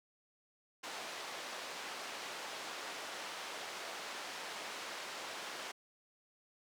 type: band-pass noise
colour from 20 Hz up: pink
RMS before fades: -45 dBFS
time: 0.83-5.72 s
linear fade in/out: 10 ms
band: 560 to 5900 Hz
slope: 12 dB/octave
effects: none